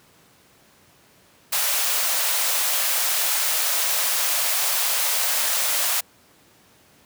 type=high-pass noise; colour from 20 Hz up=white; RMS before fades=-22 dBFS; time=1.52-6.01 s; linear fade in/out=10 ms; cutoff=510 Hz; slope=48 dB/octave; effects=pink hiss -55 dBFS RMS until 7.05 s + high-pass 100 Hz 12 dB/octave